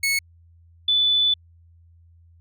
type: tone pair in turn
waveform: sawtooth / sine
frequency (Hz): 2201 / 3487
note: C#7 / A7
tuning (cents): -13 / -16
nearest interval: minor sixth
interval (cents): 797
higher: second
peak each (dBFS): -16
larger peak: neither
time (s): 0.03-0.19 / 0.88-1.34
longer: second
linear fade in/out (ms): 5
effects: added 84 Hz sine -50 dBFS peak until 2.4 s

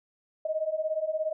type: beating tone pair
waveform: sine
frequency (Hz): 616 / 633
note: D#5 / D#5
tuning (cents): -17 / +30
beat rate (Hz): 17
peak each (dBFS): -31 / -29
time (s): 0.45-1.33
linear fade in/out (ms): 5
effects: none

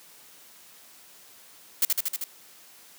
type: noise with echo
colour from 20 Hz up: blue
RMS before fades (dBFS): -21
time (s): 1.82-1.85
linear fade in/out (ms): 2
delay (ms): 78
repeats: 5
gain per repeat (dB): -2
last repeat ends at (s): 2.24
effects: white hiss -52 dBFS RMS until 2.98 s + high-pass 150 Hz 12 dB/octave

